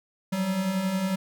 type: beating tone pair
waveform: square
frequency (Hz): 180 / 191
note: F#3 / G3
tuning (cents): -47 / -45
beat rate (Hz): 11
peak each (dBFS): -34 / -26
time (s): 0.32-1.16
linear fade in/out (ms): 10
effects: none